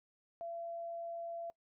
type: tone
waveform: sine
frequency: 677 Hz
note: E5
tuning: 46 cents sharp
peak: -40 dBFS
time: 0.41-1.5 s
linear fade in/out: 0 ms
effects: noise-tail reverb RT60 0.1 s tail -22 dB re dry